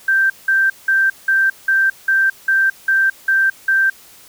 sine tone bursts, 1568 Hz, G6, in tune, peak -11 dBFS, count 10, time 0.08-3.9 s, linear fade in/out 5 ms, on 220 ms, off 180 ms, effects white hiss -44 dBFS RMS until 4.28 s

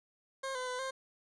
20% pulse tone with pitch steps, 535 / 507 / 502 / 529 Hz, C5 / B4 / B4 / C5, +38 / +45 / +28 / +19 cents, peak -31 dBFS, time 0.43-0.91 s, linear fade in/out 10 ms, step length 120 ms, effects resampled to 22050 Hz + 10-bit

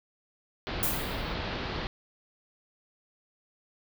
pink low-pass noise, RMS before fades -34 dBFS, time 0.67-1.87 s, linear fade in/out 0 ms, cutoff 4600 Hz, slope 48 dB/octave
violet noise with exponential decay, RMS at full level -26 dBFS, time 0.83-1.34 s, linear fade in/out 0 ms, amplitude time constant 110 ms
effects none

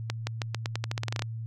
accelerating click train, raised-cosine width 0.2 ms, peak -13 dBFS, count 15, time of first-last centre 0.1-1.222 s, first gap 170 ms, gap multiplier 0.87, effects added 113 Hz sine -33 dBFS peak until 1.46 s

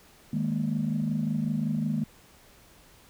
sine chord, D# suspended fourth, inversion none, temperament equal, 155.56 / 207.7 / 233.1 Hz, D#3 / G#3 / A#3, 0 / 0 / 0 cents, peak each -29 dBFS, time 0.33-2.04 s, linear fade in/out 5 ms, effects tanh soft clip ceiling -18 dBFS + pink hiss -56 dBFS RMS until 3.09 s

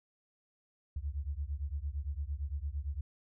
sine beating tone pair, 67.8 / 76.6 Hz, C#2 / D#2, -38 / -27 cents, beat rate 8.8 Hz, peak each -37 / -38 dBFS, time 0.96-3.01 s, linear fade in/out 5 ms, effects none

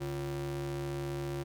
square ring-modulated tone, 103.83 Hz, G#2, in tune, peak -32 dBFS, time 0-1.44 s, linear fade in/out 20 ms, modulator 245 Hz, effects none

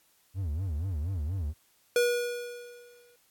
triangle tone with vibrato, 84.5 Hz, E2, 43 cents sharp, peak -27 dBFS, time 0.34-1.54 s, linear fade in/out 50 ms, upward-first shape sine, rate 4.2 Hz, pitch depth 270 cents each way
square tone with exponential decay, 483.1 Hz, B4, 38 cents flat, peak -21 dBFS, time 1.96-3.16 s, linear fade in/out 2 ms, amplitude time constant 260 ms
effects white hiss -66 dBFS RMS until 3.3 s + AAC 64 kbps

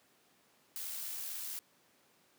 blue noise with amplitude modulation, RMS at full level -40 dBFS, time 0.76-1.59 s, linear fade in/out 0 ms, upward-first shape sine, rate 75.9 Hz, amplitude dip 30%, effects pink hiss -68 dBFS RMS until 2.38 s + high-pass 200 Hz 12 dB/octave

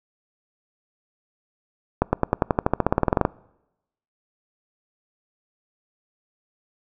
accelerating click train, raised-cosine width 1 ms, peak -3 dBFS, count 19, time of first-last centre 2.02-3.251 s, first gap 110 ms, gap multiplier 0.94, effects noise-tail reverb RT60 0.9 s tail -24 dB re dry

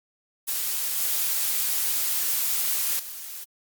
blue noise with level steps, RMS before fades -27 / -25 / -37 dBFS, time 0.47-3.45 s, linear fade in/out 20 ms, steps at 0.99 / 2.99 s, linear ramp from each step 5 ms, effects Opus 48 kbps

